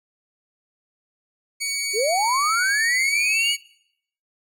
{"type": "tone", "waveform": "15% pulse", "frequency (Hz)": 2248, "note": "C#7", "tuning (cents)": 24, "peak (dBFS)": -17, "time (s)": [1.6, 3.57], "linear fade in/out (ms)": 20}
{"type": "linear sweep", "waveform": "sine", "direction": "up", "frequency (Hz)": [378.3, 2960], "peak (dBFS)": -19, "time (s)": [1.93, 3.56], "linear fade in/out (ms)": 50}
{"effects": ["noise-tail reverb RT60 0.7 s tail -21 dB re dry"]}